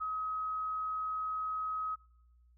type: tone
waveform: sine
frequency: 1270 Hz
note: D#6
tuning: 35 cents sharp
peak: -33 dBFS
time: 0-1.96 s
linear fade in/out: 20 ms
effects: noise-tail reverb RT60 0.9 s tail -23 dB re dry + added 60 Hz sine -61 dBFS peak until 2.57 s